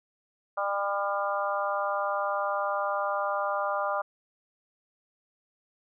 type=harmonic tone; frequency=200 Hz; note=G3; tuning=35 cents sharp; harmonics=3 / 4 / 5 / 6 / 7; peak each=-31 / -33 / -35 / -31 / -36 dBFS; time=0.57-4.02 s; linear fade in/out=10 ms; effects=none